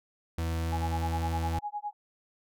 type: tone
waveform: 40% pulse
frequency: 82.4 Hz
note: E2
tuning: in tune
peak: -28 dBFS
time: 0.38-1.59 s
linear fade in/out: 5 ms
type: tone with tremolo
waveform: sine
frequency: 830.6 Hz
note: G#5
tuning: in tune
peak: -30 dBFS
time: 0.72-1.93 s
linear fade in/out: 5 ms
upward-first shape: sine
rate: 9.8 Hz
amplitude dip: 100%
effects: none